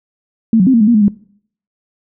sine tone with pitch steps, 225.1 / 183.8 / 263 / 230.3 / 209.7 / 237.2 / 212.2 / 203.6 Hz, A3 / F#3 / C4 / A#3 / G#3 / A#3 / G#3 / G#3, +40 / -11 / +9 / -21 / +17 / +30 / +38 / -34 cents, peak -6 dBFS, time 0.53-1.082 s, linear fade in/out 2 ms, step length 69 ms, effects noise-tail reverb RT60 0.6 s tail -21 dB re dry

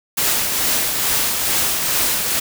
white noise with tremolo, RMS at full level -17 dBFS, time 0.17-2.4 s, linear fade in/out 10 ms, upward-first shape triangle, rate 2.3 Hz, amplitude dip 40%, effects none

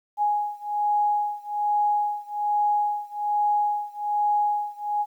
sine beating tone pair, 830.6 / 831.8 Hz, G#5 / G#5, 0 / +2 cents, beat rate 1.2 Hz, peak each -24 / -25 dBFS, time 0.17-5.06 s, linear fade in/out 50 ms, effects 10-bit

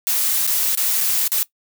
blue noise with dropouts, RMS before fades -19 dBFS, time 0.07-1.43 s, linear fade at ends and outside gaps 0 ms, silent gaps 0.467-0.475 / 0.751-0.774 / 1.006-1.011 / 1.277-1.318 s, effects noise-tail reverb RT60 0.1 s tail -19 dB re dry

